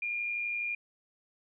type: tone with amplitude modulation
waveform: sine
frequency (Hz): 2414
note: D7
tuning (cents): +47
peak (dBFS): -29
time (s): 0.02-0.75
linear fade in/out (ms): 5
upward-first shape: sine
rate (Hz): 112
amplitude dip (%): 40
effects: none